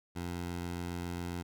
15% pulse tone, 87.31 Hz, F2, in tune, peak -30 dBFS, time 0.15-1.43 s, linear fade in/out 20 ms, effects none

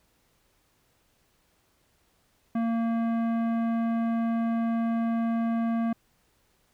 triangle tone with tanh clipping, 229.5 Hz, A#3, 27 cents flat, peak -26 dBFS, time 2.55-5.93 s, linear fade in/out 5 ms, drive 18 dB, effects pink hiss -68 dBFS RMS until 6.73 s

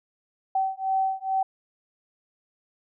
sine beating tone pair, 766 / 768.3 Hz, G5 / G5, -40 / -35 cents, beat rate 2.3 Hz, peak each -26 dBFS, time 0.55-1.43 s, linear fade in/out 5 ms, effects none

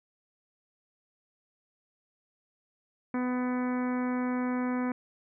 harmonic tone, 250 Hz, B3, 21 cents sharp, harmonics 1 / 2 / 3 / 4 / 5 / 6 / 7 / 8 / 9, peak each -28 / -38 / -42 / -40 / -44 / -45 / -47 / -49 / -47 dBFS, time 3.14-4.92 s, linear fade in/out 2 ms, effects none

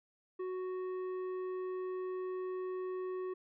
triangle tone with tanh clipping, 370 Hz, F#4, in tune, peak -38 dBFS, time 0.39-3.34 s, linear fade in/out 10 ms, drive 13 dB, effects none

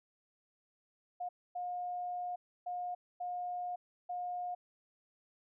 sine tone bursts at uneven times, 715 Hz, F5, 41 cents sharp, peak -36 dBFS, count 5, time 1.2-1.29 / 1.55-2.36 / 2.66-2.95 / 3.2-3.76 / 4.09-4.55 s, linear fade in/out 10 ms, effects none

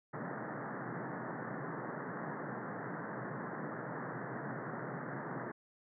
pink band-pass noise, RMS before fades -42 dBFS, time 0.13-5.52 s, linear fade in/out 10 ms, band 120 to 1900 Hz, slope 96 dB/octave, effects none

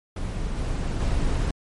brown noise with level steps, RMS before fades -28 / -26 / -23 dBFS, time 0.16-1.51 s, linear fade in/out 5 ms, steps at 0.57 / 1 s, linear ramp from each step 5 ms, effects MP3 48 kbps

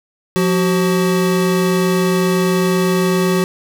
square tone pair together, 177.7 / 376.5 Hz, F3 / F#4, +30 / +30 cents, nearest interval octave + minor second, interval 1300 cents, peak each -16 / -17 dBFS, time 0.36-3.44 s, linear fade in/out 0 ms, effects none

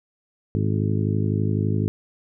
harmonic tone with a mistuned harmonic, 51.91 Hz, G#1, in tune, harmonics 2 / 3 / 4 / 5 / 6 / 7 / 8, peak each -22 / -26 / -28 / -30 / -32 / -33 / -34 dBFS, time 0.55-1.88 s, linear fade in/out 0 ms, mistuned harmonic 8, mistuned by +47 cents, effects none

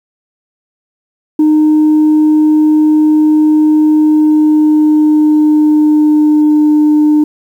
sine tone with pitch glide, 306.8 to 301.5 Hz, D#4 to D4, -24 to +46 cents, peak -3 dBFS, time 1.39-7.24 s, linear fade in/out 5 ms, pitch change -30 cents, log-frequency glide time 3.97-6.75 s, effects tanh soft clip ceiling -3 dBFS + 7-bit

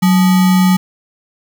sine tone with sample-and-hold, 185 Hz, F#3, in tune, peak -7 dBFS, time 0.02-0.77 s, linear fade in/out 10 ms, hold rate 1050 Hz, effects none

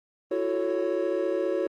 triangle chord, F# minor seventh, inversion third, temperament equal with one note detuned, 335.4 / 370 / 440 / 554.4 Hz, E4 / F#4 / A4 / C#5, +30 / 0 / 0 / 0 cents, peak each -29 / -27 / -30 / -27 dBFS, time 0.31-1.67 s, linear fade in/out 5 ms, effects Opus 24 kbps

